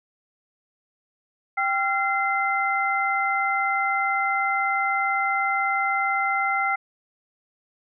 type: tone cluster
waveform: sine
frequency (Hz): 785 / 1371 / 2068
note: G5 / F6 / C7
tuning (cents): +2 / -32 / -21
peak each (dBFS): -25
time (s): 1.57-6.76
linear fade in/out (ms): 10
effects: none